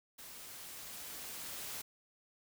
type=noise with level ramp; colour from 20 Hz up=white; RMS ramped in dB=-51 to -43 dBFS; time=0.18-1.82 s; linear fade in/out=10 ms; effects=none